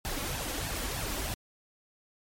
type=noise with flanger; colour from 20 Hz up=pink; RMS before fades=-34 dBFS; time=0.05-1.34 s; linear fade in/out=0 ms; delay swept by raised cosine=1.1 to 3.7 ms; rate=3.2 Hz; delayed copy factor=+0.6; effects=MP3 64 kbps